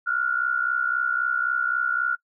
sine tone pair together, 1389 / 1452.8 Hz, F6 / F#6, -10 / -32 cents, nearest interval minor second, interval 78 cents, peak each -24 dBFS, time 0.06-2.16 s, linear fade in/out 20 ms, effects noise-tail reverb RT60 0.1 s tail -23 dB re dry

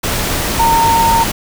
sine tone in noise, 917 Hz, A#5, 29 cents flat, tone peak -9 dBFS, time 0.59-1.24 s, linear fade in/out 10 ms, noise pink, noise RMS -17 dBFS, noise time 0.03-1.32 s, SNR +5 dB, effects none

